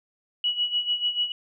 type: tone with tremolo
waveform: sine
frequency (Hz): 2928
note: F#7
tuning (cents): -19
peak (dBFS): -20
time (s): 0.44-1.32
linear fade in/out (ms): 2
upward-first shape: sine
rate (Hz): 6.8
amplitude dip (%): 75
effects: none